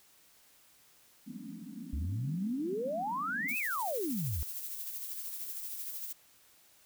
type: band-pass noise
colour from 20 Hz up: white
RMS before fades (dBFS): -45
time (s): 1.26-3.56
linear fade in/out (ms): 20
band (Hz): 170 to 290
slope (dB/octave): 96
type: exponential two-way sweep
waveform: sine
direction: up then down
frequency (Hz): 65.41 to 2637 to 65.41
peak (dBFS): -32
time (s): 1.93-4.43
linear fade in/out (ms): 0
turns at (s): 3.58
type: noise with tremolo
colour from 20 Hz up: violet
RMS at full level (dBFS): -39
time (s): 3.48-6.13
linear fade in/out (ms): 10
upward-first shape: sine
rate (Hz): 13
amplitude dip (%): 40
effects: white hiss -63 dBFS RMS until 6.85 s